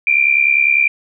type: tone pair together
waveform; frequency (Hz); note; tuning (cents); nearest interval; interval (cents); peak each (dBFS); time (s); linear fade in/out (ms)
sine; 2341 / 2411; D7 / D7; -6 / +45; minor second; 51; -13; 0.07-0.88; 2
effects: none